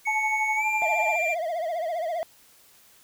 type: tone with pitch glide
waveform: triangle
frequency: 2217 to 2376 Hz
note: C#7 to D7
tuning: 0 to +20 cents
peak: -23 dBFS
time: 0.05-1.35 s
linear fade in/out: 20 ms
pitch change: +120 cents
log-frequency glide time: 0.56-0.65 s
type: tone with tremolo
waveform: sine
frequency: 864 Hz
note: A5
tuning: 32 cents flat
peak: -23 dBFS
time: 0.07-1.16 s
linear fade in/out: 5 ms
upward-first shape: sine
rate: 12 Hz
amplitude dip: 70%
type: tone with vibrato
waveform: triangle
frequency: 667 Hz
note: E5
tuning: 20 cents sharp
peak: -24 dBFS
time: 0.82-2.23 s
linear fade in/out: 0 ms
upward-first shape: triangle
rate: 15 Hz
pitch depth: 140 cents each way
effects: white hiss -56 dBFS RMS until 3.03 s